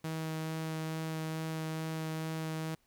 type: tone with vibrato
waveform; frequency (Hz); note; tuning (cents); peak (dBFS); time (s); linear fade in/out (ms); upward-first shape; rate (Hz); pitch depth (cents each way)
sawtooth; 159.3; D#3; +41; -31; 0.04-2.75; 5; sine; 2.3; 8
effects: pink hiss -72 dBFS RMS until 2.86 s